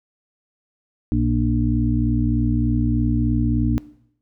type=harmonic tone with a mistuned harmonic; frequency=59.7 Hz; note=A#1; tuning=42 cents sharp; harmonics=1 / 2 / 4 / 5; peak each=-22 / -22 / -22 / -22 dBFS; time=1.12-3.78 s; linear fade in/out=0 ms; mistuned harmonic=4; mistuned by=-26 cents; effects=noise-tail reverb RT60 0.7 s tail -19 dB re dry